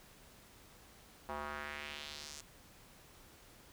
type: tone with band-pass filter sweep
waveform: square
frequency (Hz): 73.6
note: D2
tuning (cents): +4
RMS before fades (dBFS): -45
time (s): 1.29-2.41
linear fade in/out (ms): 0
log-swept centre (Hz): 900 to 6900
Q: 1.9
effects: pink hiss -60 dBFS RMS until 3.72 s